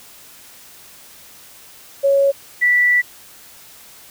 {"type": "tone pair in turn", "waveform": "sine", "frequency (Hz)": [554.4, 1963.1], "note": ["C#5", "B6"], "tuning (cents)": [0, -11], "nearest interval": "octave + minor seventh", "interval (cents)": 2189, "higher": "second", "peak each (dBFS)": -11, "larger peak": "neither", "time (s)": [[2.03, 2.32], [2.61, 3.02]], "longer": "second", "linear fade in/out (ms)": 20, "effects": ["white hiss -43 dBFS RMS until 4.1 s"]}